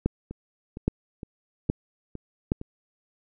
two click trains, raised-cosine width 3 ms, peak -23 / -9 dBFS, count 6 / 4, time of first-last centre 0.31-2.614 / 0.06-2.519 s, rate 2.17 / 1.22 Hz, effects none

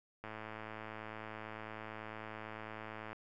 click train, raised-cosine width 0.5 ms, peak -30 dBFS, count 316, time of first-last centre 0.24-3.13 s, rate 109 Hz, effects none

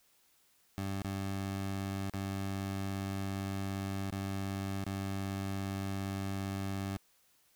20% pulse tone with dropouts, 97.4 Hz, G2, 11 cents flat, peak -30 dBFS, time 0.78-6.97 s, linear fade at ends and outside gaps 0 ms, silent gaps 1.019-1.047 / 2.097-2.137 / 4.105-4.124 / 4.841-4.865 s, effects white hiss -69 dBFS RMS until 7.55 s

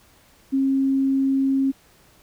sine tone, 270 Hz, C#4, 45 cents flat, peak -17 dBFS, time 0.52-1.72 s, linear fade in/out 20 ms, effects pink hiss -55 dBFS RMS until 2.22 s

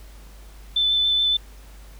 sine tone with vibrato, 3520 Hz, A7, in tune, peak -17 dBFS, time 0.76-1.37 s, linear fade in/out 5 ms, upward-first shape sine, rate 7.1 Hz, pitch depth 12 cents each way, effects added 50 Hz sine -41 dBFS peak until 1.99 s + pink hiss -51 dBFS RMS until 1.99 s

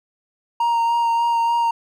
triangle tone with vibrato, 932.3 Hz, A#5, in tune, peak -14 dBFS, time 0.6-1.71 s, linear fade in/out 5 ms, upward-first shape sine, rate 3.4 Hz, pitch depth 15 cents each way, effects none

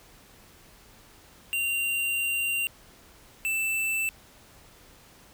square tone pair in turn, 2772 / 2653 Hz, F7 / E7, -14 / +10 cents, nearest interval minor second, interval 76 cents, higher first, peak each -26 dBFS, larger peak neither, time 1.53-2.67 / 3.45-4.09 s, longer first, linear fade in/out 0 ms, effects pink hiss -54 dBFS RMS until 5.33 s

